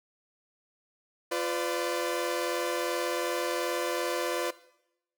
sawtooth chord, B diminished, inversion second, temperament equal with one note detuned, 349.2 / 504.6 / 587.3 Hz, F4 / B4 / D5, 0 / +37 / 0 cents, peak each -29 / -28 / -30 dBFS, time 1.31-4.51 s, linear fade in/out 10 ms, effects noise-tail reverb RT60 0.8 s tail -18 dB re dry

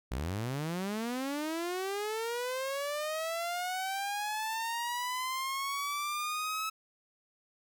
sawtooth linear sweep, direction up, 55 to 1300 Hz, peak -29 dBFS, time 0.11-6.7 s, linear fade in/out 10 ms, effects none

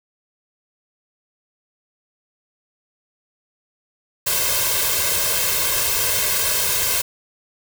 white noise with comb filter, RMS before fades -20 dBFS, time 4.26-7.02 s, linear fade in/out 10 ms, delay 1.9 ms, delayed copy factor +1, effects none

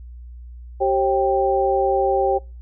sine tone cluster, 387.2 / 538 / 786 Hz, G4 / C5 / G5, -21 / +48 / +4 cents, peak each -20 dBFS, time 0.8-2.39 s, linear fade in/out 20 ms, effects noise-tail reverb RT60 0.3 s tail -24 dB re dry + added 60 Hz sine -35 dBFS peak until 2.61 s

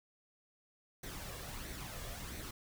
pink noise with flanger, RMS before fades -45 dBFS, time 1.03-2.51 s, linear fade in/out 5 ms, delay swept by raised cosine 0.49 to 1.79 ms, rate 1.5 Hz, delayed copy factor +0.5, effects none

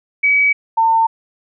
sine tone pair in turn, 2275 / 902.8 Hz, C#7 / A5, +44 / +44 cents, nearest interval octave + major third, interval 1600 cents, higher first, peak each -10 dBFS, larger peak neither, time 0.23-0.53 / 0.77-1.07 s, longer neither, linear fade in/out 10 ms, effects none

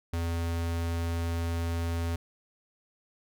square tone, 84.1 Hz, E2, 35 cents sharp, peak -29 dBFS, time 0.13-2.16 s, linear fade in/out 5 ms, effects none

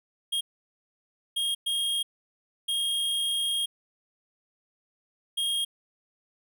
square tone bursts at uneven times, 3247 Hz, G#7, 40 cents flat, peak -26 dBFS, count 5, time 0.32-0.41 / 1.36-1.55 / 1.66-2.03 / 2.68-3.66 / 5.37-5.65 s, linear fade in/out 10 ms, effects none

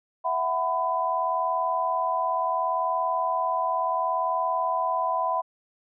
sine chord, E suspended second, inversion none, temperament equal with one note detuned, 659.3 / 740 / 1002.7 Hz, E5 / F#5 / B5, 0 / 0 / +26 cents, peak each -29 / -29 / -25 dBFS, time 0.24-5.42 s, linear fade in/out 20 ms, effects none

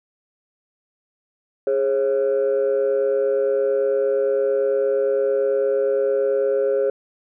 sine tone pair together, 413.1 / 541.9 Hz, G#4 / C#5, -9 / -39 cents, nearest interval perfect fourth, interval 470 cents, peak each -18 dBFS, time 1.67-6.9 s, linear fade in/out 2 ms, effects tanh soft clip ceiling -13 dBFS

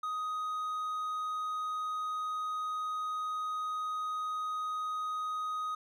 triangle tone, 1251 Hz, D#6, 9 cents sharp, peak -31 dBFS, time 0.03-5.75 s, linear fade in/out 5 ms, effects none

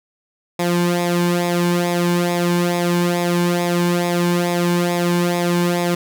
sawtooth tone with flanger, 174.61 Hz, F3, in tune, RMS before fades -18 dBFS, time 0.59-5.95 s, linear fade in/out 5 ms, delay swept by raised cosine 0.67 to 1.57 ms, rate 2.3 Hz, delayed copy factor -0.7, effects none

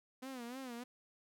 sawtooth tone with vibrato, 250.6 Hz, B3, 25 cents sharp, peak -40 dBFS, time 0.22-0.84 s, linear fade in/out 10 ms, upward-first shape sine, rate 3.3 Hz, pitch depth 120 cents each way, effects none

